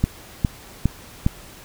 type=click train; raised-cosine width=5 ms; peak=-4 dBFS; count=4; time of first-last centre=0.04-1.264 s; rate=2.45 Hz; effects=pink hiss -43 dBFS RMS until 1.64 s